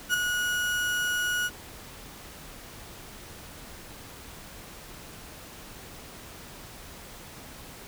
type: tone with ADSR envelope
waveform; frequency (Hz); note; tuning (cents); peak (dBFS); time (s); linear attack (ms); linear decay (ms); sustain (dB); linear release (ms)
35% pulse; 1456; F#6; -28; -18; 0.09-1.5; 48; 8; -6; 40
effects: pink hiss -45 dBFS RMS until 7.87 s